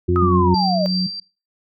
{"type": "harmonic tone", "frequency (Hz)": 89.2, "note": "F2", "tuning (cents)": 37, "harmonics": [1, 2, 3, 4], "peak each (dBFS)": [-18, -23, -27, -17], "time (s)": [0.08, 0.55], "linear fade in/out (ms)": 10}
{"type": "linear sweep", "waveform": "sine", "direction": "down", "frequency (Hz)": [1280, 578], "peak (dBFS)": -18, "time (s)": [0.16, 0.86], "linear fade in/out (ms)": 0}
{"type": "tone with pitch glide", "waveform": "sine", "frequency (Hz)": [185, 183.19], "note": ["F#3", "F#3"], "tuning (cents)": [0, -17], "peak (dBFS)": -17, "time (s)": [0.22, 1.07], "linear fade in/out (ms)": 10, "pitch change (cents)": -17, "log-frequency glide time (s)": [0.56, 0.84]}
{"type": "tone with tremolo", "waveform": "sine", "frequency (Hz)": 4699, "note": "D8", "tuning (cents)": 0, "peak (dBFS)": -21, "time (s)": [0.54, 1.2], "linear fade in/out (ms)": 5, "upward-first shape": "sine", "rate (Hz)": 2.9, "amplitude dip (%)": 55}
{"effects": ["noise-tail reverb RT60 0.3 s tail -19 dB re dry"]}